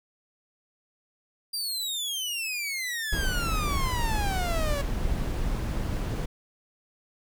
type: exponential sweep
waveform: sawtooth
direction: down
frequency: 4793 to 554.4 Hz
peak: -26 dBFS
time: 1.53-4.82 s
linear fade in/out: 10 ms
type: noise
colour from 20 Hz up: brown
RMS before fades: -28 dBFS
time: 3.12-6.26 s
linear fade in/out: 10 ms
effects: none